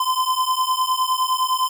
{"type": "beating tone pair", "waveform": "square", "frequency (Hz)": [1022, 1031.8], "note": ["C6", "C6"], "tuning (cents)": [-41, -24], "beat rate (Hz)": 9.8, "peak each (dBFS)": -22, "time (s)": [0, 1.69], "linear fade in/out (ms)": 5, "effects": []}